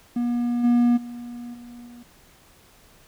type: tone with level steps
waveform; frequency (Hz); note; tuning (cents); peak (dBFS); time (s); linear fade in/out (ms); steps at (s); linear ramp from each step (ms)
triangle; 240.2; B3; -48; -19 / -13 / -31 / -37 / -39; 0.16-2.03; 5; 0.63 / 0.96 / 1.53 / 1.86; 20
effects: pink hiss -54 dBFS RMS until 3.07 s